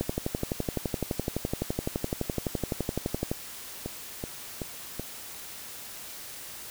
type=two click trains; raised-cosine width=2 ms; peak=-19 / -14 dBFS; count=4 / 40; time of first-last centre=3.86-4.996 / 0.01-3.315 s; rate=2.64 / 11.8 Hz; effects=white hiss -42 dBFS RMS until 6.7 s